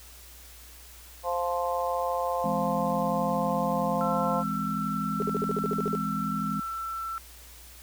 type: harmonic tone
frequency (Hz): 174.61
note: F3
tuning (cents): 0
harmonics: 3 / 4 / 5 / 6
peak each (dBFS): -30 / -31 / -33 / -32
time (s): 1.23-4.44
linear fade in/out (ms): 50
type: chord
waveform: sine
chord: E augmented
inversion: none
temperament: just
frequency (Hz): 164.81 / 206 / 257.5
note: E3 / G#3 / B#3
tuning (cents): 0 / -14 / -28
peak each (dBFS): -34 / -31 / -35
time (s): 2.44-6.6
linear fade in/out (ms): 5
type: tone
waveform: sine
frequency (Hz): 1337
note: E6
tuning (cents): +24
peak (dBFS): -31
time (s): 4.01-7.18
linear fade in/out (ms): 0
type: tone bursts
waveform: sine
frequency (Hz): 415.3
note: G#4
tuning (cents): 0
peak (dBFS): -26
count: 11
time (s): 5.2-5.952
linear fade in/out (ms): 0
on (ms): 22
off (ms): 51
effects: added 60 Hz sine -50 dBFS peak until 7.82 s + white hiss -50 dBFS RMS until 7.82 s